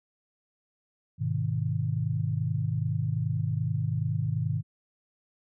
sine chord, G# minor, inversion none, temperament equal with one note detuned, 103.83 / 126.36 / 155.56 Hz, G#2 / B2 / D#3, 0 / +40 / 0 cents, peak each -30 dBFS, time 1.18-4.63 s, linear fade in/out 50 ms, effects none

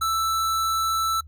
square tone, 1322 Hz, E6, 5 cents sharp, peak -22 dBFS, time 0.01-1.21 s, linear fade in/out 10 ms, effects noise-tail reverb RT60 0.1 s tail -25 dB re dry + added 76 Hz sine -42 dBFS peak until 1.27 s

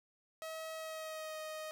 sawtooth tone with pitch glide, 640 to 623.9 Hz, D#5 to D#5, +49 to +5 cents, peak -38 dBFS, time 0.42-1.71 s, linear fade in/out 0 ms, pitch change -44 cents, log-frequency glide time 0.74-1.4 s, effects none

